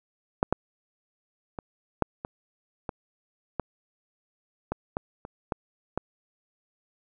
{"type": "clicks", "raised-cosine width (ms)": 1, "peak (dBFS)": [-7, -8, -20, -7, -19, -17, -13, -14, -14, -24, -13, -13], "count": 12, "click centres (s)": [0.429, 0.526, 1.588, 2.023, 2.249, 2.892, 3.597, 4.72, 4.969, 5.251, 5.522, 5.976], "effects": []}